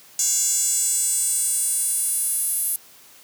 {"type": "tone with high-pass filter sweep", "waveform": "square", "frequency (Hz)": 311.1, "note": "D#4", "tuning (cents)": 0, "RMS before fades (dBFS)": -22, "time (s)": [0.19, 2.76], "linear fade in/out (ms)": 2, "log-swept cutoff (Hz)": [6900, 11000], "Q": 5.3, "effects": ["white hiss -49 dBFS RMS until 3.23 s", "high-pass 80 Hz 12 dB/octave"]}